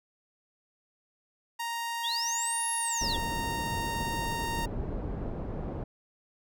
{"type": "tone with pitch glide", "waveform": "sawtooth", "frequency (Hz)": [932.3, 925.9], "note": ["A#5", "A#5"], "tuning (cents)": [0, -12], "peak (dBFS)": -28, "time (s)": [1.59, 4.66], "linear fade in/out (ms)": 10, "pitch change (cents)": -12, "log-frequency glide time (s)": [2.09, 3.21]}
{"type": "linear two-way sweep", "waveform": "sine", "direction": "up then down", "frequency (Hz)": [3136, 10930, 3136], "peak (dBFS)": -30, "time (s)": [2.03, 3.17], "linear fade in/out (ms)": 20, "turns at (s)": 2.72}
{"type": "low-pass noise", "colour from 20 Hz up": "pink", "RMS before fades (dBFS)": -35, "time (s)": [3.01, 5.84], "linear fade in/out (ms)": 5, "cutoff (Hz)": 560, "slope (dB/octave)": 12}
{"effects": []}